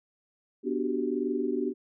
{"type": "chord", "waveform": "sine", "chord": "G major seventh", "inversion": "first", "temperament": "equal", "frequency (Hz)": [246.9, 293.7, 370, 392], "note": ["B3", "D4", "F#4", "G4"], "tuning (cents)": [0, 0, 0, 0], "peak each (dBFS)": -32, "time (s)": [0.63, 1.74], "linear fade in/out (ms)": 50, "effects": []}